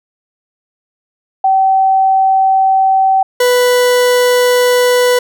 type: tone pair in turn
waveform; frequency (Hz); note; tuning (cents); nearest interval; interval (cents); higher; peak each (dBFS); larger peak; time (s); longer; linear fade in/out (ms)
sine / 40% pulse; 768 / 494.1; G5 / B4; -36 / +1; minor sixth; 763; first; -7; neither; 1.44-3.23 / 3.4-5.19; neither; 5
effects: none